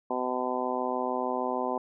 harmonic tone, 126.5 Hz, B2, 42 cents sharp, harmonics 2 / 3 / 4 / 5 / 6 / 7 / 8, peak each -35 / -35 / -35 / -35 / -35 / -35 / -35 dBFS, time 0.1-1.78 s, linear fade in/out 5 ms, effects none

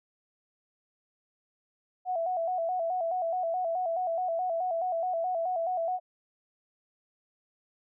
sine tone with vibrato, 698.5 Hz, F5, in tune, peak -27 dBFS, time 2.05-6 s, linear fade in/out 50 ms, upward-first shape square, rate 4.7 Hz, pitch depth 88 cents each way, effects none

